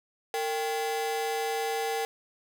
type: ring-modulated tone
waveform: 45% pulse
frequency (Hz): 622.3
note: D#5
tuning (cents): 0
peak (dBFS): -25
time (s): 0.34-2.05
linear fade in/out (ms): 0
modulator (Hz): 167
effects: none